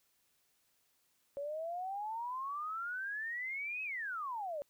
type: exponential two-way sweep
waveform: sine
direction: up then down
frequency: 554.4 to 2583 to 554.4 Hz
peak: -37 dBFS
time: 1.37-4.62 s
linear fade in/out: 0 ms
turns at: 3.83 s
effects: white hiss -75 dBFS RMS until 4.69 s